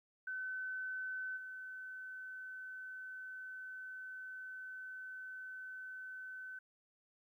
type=tone with level steps; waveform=sine; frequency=1519 Hz; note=F#6; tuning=45 cents sharp; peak=-39 / -45 dBFS; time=0.27-6.59 s; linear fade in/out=5 ms; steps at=1.36 s; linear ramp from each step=20 ms; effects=13-bit